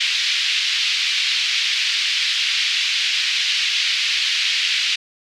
pink band-pass noise, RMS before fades -20 dBFS, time 0-4.96 s, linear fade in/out 10 ms, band 2400 to 4600 Hz, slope 24 dB/octave, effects none

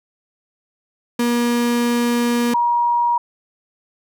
35% pulse / sine tone pair in turn, 238.8 / 953 Hz, A#3 / A#5, +42 / +38 cents, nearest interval 2 octaves, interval 2396 cents, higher second, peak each -14 dBFS, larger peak neither, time 1.19-2.54 / 2.54-3.18 s, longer first, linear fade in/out 5 ms, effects none

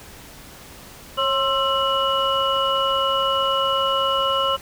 sine tone cluster, 546 / 1058 / 1335 / 2930 Hz, C#5 / C6 / E6 / F#7, -26 / +19 / +22 / -18 cents, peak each -23 dBFS, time 1.17-4.57 s, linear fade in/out 20 ms, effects tanh soft clip ceiling -8 dBFS + pink hiss -42 dBFS RMS until 4.61 s

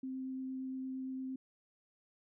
sine tone with vibrato, 261.6 Hz, C4, in tune, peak -38 dBFS, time 0.03-1.36 s, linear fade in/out 5 ms, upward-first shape triangle, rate 8.7 Hz, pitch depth 8 cents each way, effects none

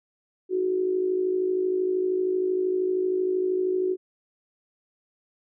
sine tone with amplitude modulation, 370 Hz, F#4, in tune, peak -19 dBFS, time 0.49-3.97 s, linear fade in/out 50 ms, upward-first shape sine, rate 52.9 Hz, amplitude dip 60%, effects none

